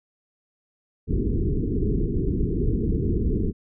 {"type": "low-pass noise", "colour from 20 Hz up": "pink", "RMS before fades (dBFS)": -23, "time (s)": [1.07, 3.53], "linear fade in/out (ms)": 50, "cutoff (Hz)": 440, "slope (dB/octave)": 96, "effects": []}